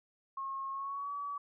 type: tone with pitch glide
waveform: sine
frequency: 1083 to 1141.4 Hz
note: C#6 to D6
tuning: -41 to -50 cents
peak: -36 dBFS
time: 0.37-1.38 s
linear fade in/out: 5 ms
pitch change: +91 cents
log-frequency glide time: 0.71-1.12 s
effects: none